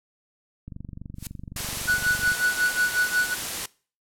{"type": "click train", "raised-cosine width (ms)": 5, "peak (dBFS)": -25, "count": 40, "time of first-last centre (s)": [0.68, 2.319], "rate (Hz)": 23.8}
{"type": "noise with exponential growth", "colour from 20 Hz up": "blue", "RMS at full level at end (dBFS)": -28, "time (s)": [1.15, 1.27], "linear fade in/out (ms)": 5, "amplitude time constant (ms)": 24}
{"type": "noise", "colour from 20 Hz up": "white", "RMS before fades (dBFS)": -30, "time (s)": [1.56, 3.66], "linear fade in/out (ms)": 5}
{"type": "tone with tremolo", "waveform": "triangle", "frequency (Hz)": 1476, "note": "F#6", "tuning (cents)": -5, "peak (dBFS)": -16, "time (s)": [1.87, 3.35], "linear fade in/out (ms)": 20, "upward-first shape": "sine", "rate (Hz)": 5.5, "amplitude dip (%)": 85}
{"effects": ["noise-tail reverb RT60 0.4 s tail -22 dB re dry", "low-pass 12000 Hz 12 dB/octave"]}